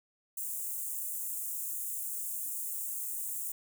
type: high-pass noise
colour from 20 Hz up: white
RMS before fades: -37 dBFS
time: 0.37-3.52 s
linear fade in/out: 5 ms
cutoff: 7200 Hz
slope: 48 dB/octave
effects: none